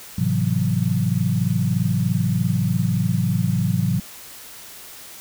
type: chord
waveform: sine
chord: F# half-diminished seventh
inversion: first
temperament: equal with one note detuned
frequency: 107.55 / 130.81 / 164.81 / 185 Hz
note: A2 / C3 / E3 / F#3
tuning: -39 / 0 / 0 / 0 cents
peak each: -23 dBFS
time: 0.18-4 s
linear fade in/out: 5 ms
effects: white hiss -40 dBFS RMS until 5.2 s